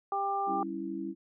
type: harmonic tone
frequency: 396.2 Hz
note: G4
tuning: 18 cents sharp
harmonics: 1 / 2 / 3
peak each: -38 / -30 / -34 dBFS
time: 0.12-0.63 s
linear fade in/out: 2 ms
type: chord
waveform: sine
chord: C# diminished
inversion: second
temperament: equal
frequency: 196 / 277.2 / 329.6 Hz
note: G3 / C#4 / E4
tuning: 0 / 0 / 0 cents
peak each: -40 / -39 / -36 dBFS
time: 0.46-1.15 s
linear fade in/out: 50 ms
effects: none